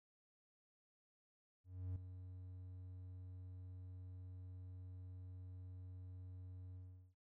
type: tone with ADSR envelope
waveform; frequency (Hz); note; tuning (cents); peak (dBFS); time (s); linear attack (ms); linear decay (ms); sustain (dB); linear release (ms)
triangle; 91.8; F#2; -13; -38; 1.64-7.15; 320; 4; -10; 390
effects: none